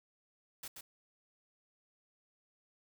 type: noise with echo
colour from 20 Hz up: white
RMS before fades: -45 dBFS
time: 0.63-0.68 s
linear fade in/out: 5 ms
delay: 130 ms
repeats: 1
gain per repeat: -4 dB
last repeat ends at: 0.81 s
effects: none